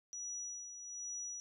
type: tone with tremolo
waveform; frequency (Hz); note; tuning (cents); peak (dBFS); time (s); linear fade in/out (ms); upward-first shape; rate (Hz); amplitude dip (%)
sine; 5850; F#8; -21; -40; 0.13-1.4; 0; sine; 1.2; 55
effects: none